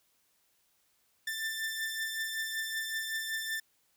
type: beating tone pair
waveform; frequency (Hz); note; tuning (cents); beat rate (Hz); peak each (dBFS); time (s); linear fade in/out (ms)
sawtooth; 1777 / 1782.3; A6 / A6; +17 / +22; 5.3; -31 / -37; 1.27-3.6; 5
effects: white hiss -72 dBFS RMS until 3.96 s